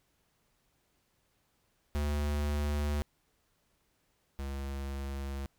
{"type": "tone pair in turn", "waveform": "square", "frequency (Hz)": [73.42, 68.84], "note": ["D2", "C#2"], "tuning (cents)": [0, -11], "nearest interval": "minor second", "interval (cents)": 111, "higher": "first", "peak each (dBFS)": [-30, -36], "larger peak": "first", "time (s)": [[1.95, 3.02], [4.39, 5.46]], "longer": "neither", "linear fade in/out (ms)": 0, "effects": ["pink hiss -74 dBFS RMS until 5.58 s"]}